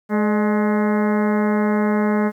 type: harmonic tone with a mistuned harmonic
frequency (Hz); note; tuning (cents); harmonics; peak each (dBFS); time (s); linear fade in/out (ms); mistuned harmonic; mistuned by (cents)
211.3; G#3; +30; 1 / 2 / 3 / 4 / 5 / 6 / 7 / 8 / 9 / 10; -17 / -23 / -27 / -29 / -31 / -33 / -34 / -35 / -36 / -37; 0.09-2.32; 50; 3; -59
effects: 9-bit